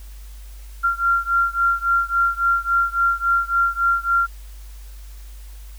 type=beating tone pair; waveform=sine; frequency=1379 / 1382.6 Hz; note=F6 / F6; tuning=-22 / -18 cents; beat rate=3.6 Hz; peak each=-19 / -20 dBFS; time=0.83-4.27 s; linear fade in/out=20 ms; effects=added 50 Hz sine -35 dBFS peak until 5.78 s + white hiss -50 dBFS RMS until 5.78 s